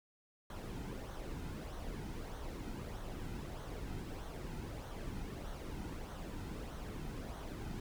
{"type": "noise with flanger", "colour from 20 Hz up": "brown", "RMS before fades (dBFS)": -44, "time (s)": [0.5, 7.8], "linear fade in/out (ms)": 2, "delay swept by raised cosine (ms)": [0.4, 1.8], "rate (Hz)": 1.6, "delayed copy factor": -0.5, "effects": []}